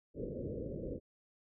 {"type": "low-pass noise", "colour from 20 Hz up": "white", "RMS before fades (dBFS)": -41, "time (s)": [0.14, 1], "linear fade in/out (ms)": 50, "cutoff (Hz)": 560, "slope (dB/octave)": 96, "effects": []}